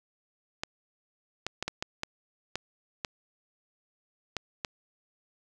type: clicks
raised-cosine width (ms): 0.2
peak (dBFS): -14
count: 10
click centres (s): 0.635 / 1.466 / 1.626 / 1.68 / 1.825 / 2.034 / 2.556 / 3.048 / 4.367 / 4.648
effects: none